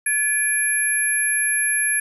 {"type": "tone cluster", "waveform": "sine", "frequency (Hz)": [1712, 2388, 11170], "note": ["A6", "D7", "F9"], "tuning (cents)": [-48, 28, -1], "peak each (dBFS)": [-22, -27, -20], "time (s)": [0.06, 2], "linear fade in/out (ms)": 5, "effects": []}